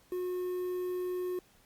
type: tone with quantisation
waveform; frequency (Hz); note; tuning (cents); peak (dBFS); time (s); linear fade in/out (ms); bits
triangle; 362.2; F#4; -37; -30; 0.12-1.39; 2; 9
effects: pink hiss -64 dBFS RMS until 1.65 s + Opus 48 kbps